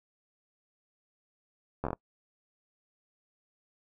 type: slowing click train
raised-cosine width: 1 ms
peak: -18 dBFS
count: 6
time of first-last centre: 1.84-1.931 s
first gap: 12 ms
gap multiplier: 1.21
effects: noise-tail reverb RT60 0.1 s tail -24 dB re dry